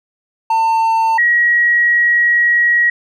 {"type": "tone pair in turn", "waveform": ["triangle", "sine"], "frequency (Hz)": [899, 1904.9], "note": ["A5", "A#6"], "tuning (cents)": [37, 37], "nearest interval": "octave + minor second", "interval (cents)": 1300, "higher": "second", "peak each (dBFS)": -9, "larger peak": "neither", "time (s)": [[0.5, 1.18], [1.18, 2.9]], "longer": "second", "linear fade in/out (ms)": 5, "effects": []}